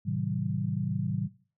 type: chord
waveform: sine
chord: A diminished seventh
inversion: none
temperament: just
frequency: 110 / 132 / 158.4 / 190.08 Hz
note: A2 / C3 / Eb3 / Gb3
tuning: 0 / +16 / +31 / +47 cents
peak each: -33 dBFS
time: 0.05-1.28 s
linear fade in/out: 20 ms
effects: noise-tail reverb RT60 0.4 s tail -18 dB re dry